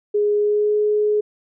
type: tone with pitch glide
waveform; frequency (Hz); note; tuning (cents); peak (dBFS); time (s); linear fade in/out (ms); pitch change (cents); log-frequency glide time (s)
sine; 415.2 to 420.8; G#4 to G#4; 0 to +23; -15; 0.14-1.21; 10; +23; 0.37-0.76
effects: none